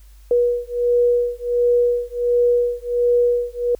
sine beating tone pair, 482.6 / 484 Hz, B4 / B4, -40 / -35 cents, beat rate 1.4 Hz, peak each -18 dBFS, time 0.31-3.75 s, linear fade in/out 2 ms, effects added 50 Hz sine -42 dBFS peak until 3.79 s + white hiss -57 dBFS RMS until 3.79 s

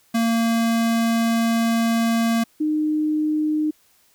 square / sine tone pair in turn, 229.3 / 306.1 Hz, A#3 / D#4, -28 / -28 cents, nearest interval perfect fourth, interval 500 cents, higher second, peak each -18 dBFS, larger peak neither, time 0.14-2.44 / 2.6-3.71 s, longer first, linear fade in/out 10 ms, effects white hiss -59 dBFS RMS until 4.14 s

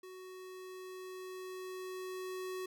square tone with level ramp, 371.6 Hz, F#4, 7 cents sharp, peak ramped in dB -49 to -39 dBFS, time 0.03-2.66 s, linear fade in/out 5 ms, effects none

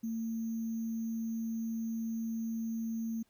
sine tone with sample-and-hold, 225.9 Hz, A3, 46 cents sharp, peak -33 dBFS, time 0.03-3.23 s, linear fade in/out 10 ms, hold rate 6300 Hz, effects pink hiss -73 dBFS RMS until 3.29 s

